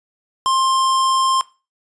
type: tone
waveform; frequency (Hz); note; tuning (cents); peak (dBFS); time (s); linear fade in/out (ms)
square; 1056; C6; +16; -15; 0.46-1.41; 0
effects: noise-tail reverb RT60 0.3 s tail -19 dB re dry + resampled to 22050 Hz